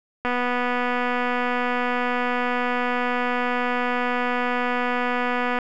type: click train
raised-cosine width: 0.5 ms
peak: -10 dBFS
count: 1314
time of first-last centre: 0.25-5.587 s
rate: 246 Hz
effects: none

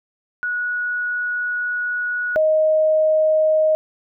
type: tone pair in turn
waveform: sine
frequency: 1462 / 624.7 Hz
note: F#6 / D#5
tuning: -21 / +7 cents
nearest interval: octave + minor third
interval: 1472 cents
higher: first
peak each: -20 / -13 dBFS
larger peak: second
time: 0.43-2.36 / 2.36-3.75 s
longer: first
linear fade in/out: 0 ms
effects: none

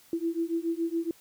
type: beating tone pair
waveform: sine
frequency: 329.6 / 336.7 Hz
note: E4 / E4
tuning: 0 / +37 cents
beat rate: 7.1 Hz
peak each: -30 / -30 dBFS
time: 0.13-1.11 s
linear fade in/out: 2 ms
effects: white hiss -58 dBFS RMS until 1.2 s

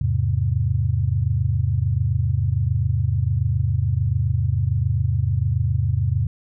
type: chord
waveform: sine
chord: E augmented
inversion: none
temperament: equal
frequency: 82.41 / 103.83 / 130.81 Hz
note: E2 / G#2 / B#2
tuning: 0 / 0 / 0 cents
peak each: -23 / -21 / -22 dBFS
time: 0.01-6.27 s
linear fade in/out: 5 ms
effects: none

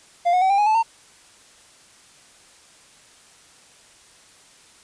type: tone with pitch steps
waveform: triangle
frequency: 696 / 727.7 / 760.7 / 795.3 / 831.5 / 869.3 / 908.9 Hz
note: F5 / F#5 / F#5 / G5 / G#5 / A5 / A#5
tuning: -6 / -29 / +48 / +25 / +2 / -21 / -44 cents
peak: -13 dBFS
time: 0.25-0.831 s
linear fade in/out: 20 ms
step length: 83 ms
effects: white hiss -51 dBFS RMS until 4.83 s + resampled to 22050 Hz

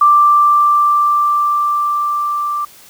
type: tone with level ramp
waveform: sine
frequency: 1177 Hz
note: D6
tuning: 3 cents sharp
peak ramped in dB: -5 to -16 dBFS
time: 0.01-2.65 s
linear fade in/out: 5 ms
effects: white hiss -42 dBFS RMS until 2.89 s

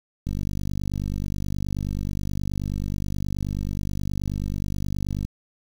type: click train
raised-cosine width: 5 ms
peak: -16 dBFS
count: 247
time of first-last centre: 0.27-5.25 s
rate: 49.4 Hz
effects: 7-bit

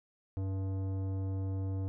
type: tone with tanh clipping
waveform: sine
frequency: 96 Hz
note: G2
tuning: 36 cents flat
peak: -34 dBFS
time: 0.37-1.88 s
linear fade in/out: 0 ms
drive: 14 dB
effects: none

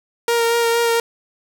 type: tone with vibrato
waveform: sawtooth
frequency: 466.2 Hz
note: A#4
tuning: in tune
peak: -11 dBFS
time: 0.28-1 s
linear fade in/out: 2 ms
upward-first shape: sine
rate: 4.3 Hz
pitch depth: 16 cents each way
effects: none

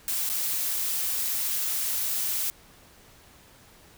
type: noise with dropouts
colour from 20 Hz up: blue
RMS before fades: -28 dBFS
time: 0.08-2.5 s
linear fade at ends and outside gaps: 0 ms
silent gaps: 0.291-0.299 s
effects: pink hiss -54 dBFS RMS until 3.97 s

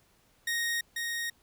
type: tone with echo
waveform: sawtooth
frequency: 1866 Hz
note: A#6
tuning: 1 cent sharp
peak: -25 dBFS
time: 0.47-0.81 s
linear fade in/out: 5 ms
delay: 490 ms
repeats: 1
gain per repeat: -3 dB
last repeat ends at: 1.3 s
effects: pink hiss -66 dBFS RMS until 1.42 s

